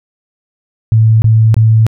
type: tone bursts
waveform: sine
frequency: 111 Hz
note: A2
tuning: 16 cents sharp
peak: -4 dBFS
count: 3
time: 0.92-1.866 s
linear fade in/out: 0 ms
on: 300 ms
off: 23 ms
effects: none